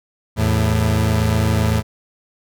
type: tone pair together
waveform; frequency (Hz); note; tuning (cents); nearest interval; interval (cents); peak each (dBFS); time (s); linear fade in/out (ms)
30% pulse; 81.68 / 109.6; E2 / A2; -15 / -6; perfect fourth; 509; -16 / -14; 0.36-1.83; 50
effects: none